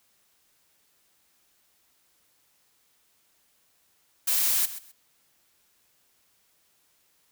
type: noise with echo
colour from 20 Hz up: blue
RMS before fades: -24 dBFS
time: 4.27-4.66 s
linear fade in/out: 10 ms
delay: 130 ms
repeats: 2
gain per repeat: -14 dB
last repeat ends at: 4.92 s
effects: white hiss -67 dBFS RMS until 7.31 s